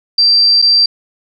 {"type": "tone with dropouts", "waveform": "sine", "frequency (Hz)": 4699, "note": "D8", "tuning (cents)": 0, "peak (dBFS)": -6, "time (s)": [0.18, 0.86], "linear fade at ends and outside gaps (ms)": 5, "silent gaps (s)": [0.618, 0.623], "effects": []}